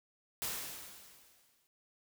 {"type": "noise with exponential decay", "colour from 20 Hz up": "white", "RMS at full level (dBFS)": -36, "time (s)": [0.42, 1.67], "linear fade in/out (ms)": 0, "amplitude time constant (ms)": 270, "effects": []}